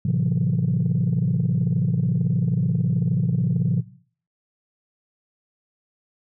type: chord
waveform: sine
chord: F# half-diminished seventh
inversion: first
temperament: just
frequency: 111 / 133.2 / 166.5 / 185 Hz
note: A2 / C3 / E3 / F#3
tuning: +16 / +31 / +18 / 0 cents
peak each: -24 / -21 / -22 / -25 dBFS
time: 0.05-3.81 s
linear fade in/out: 5 ms
effects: noise-tail reverb RT60 0.5 s tail -17 dB re dry + tanh soft clip ceiling -13 dBFS